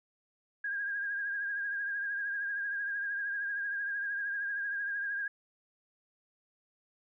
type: tone with vibrato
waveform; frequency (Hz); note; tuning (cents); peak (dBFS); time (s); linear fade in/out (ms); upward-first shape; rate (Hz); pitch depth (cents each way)
sine; 1624; G#6; -39; -32; 0.64-5.28; 5; triangle; 13; 54
effects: none